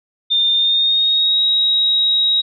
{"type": "tone with pitch glide", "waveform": "sine", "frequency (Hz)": [3615, 3808], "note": ["A7", "A#7"], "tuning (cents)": [46, 36], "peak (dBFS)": -12, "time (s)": [0.3, 2.42], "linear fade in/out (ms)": 20, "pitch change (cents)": 90, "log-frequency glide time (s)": [0.54, 1.41], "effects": []}